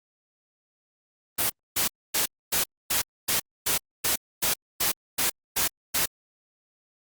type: noise bursts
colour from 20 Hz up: white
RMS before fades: -24 dBFS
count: 13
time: 1.38-6.06 s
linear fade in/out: 10 ms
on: 120 ms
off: 260 ms
effects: Opus 32 kbps